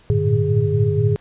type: tone cluster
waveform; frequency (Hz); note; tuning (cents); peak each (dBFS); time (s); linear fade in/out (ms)
sine; 98.4 / 110.9 / 115.1 / 149.1 / 411.7; G2 / A2 / A#2 / D3 / G#4; +7 / +14 / -22 / +27 / -15; -21; 0.1-1.16; 0
effects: pink hiss -52 dBFS RMS until 1.2 s + resampled to 8000 Hz